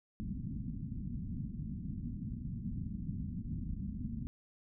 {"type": "low-pass noise", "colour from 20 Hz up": "white", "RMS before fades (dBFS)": -40, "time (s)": [0.2, 4.27], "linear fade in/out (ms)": 0, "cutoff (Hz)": 240, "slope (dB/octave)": 48, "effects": []}